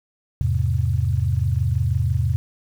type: chord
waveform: sine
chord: E augmented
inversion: none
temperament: just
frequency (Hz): 82.41 / 103.01 / 128.76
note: E2 / G#2 / B#2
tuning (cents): 0 / -14 / -27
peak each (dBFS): -22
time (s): 0.41-2.36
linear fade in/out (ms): 0
effects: 8-bit